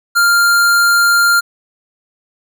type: tone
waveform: square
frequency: 1396.9 Hz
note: F6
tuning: in tune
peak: -9 dBFS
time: 0.15-1.41 s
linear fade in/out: 20 ms
effects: none